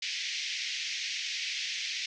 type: band-pass noise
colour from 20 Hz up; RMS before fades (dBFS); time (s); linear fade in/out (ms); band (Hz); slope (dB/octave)
pink; -35; 0.02-2.06; 5; 2000 to 6100; 48
effects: none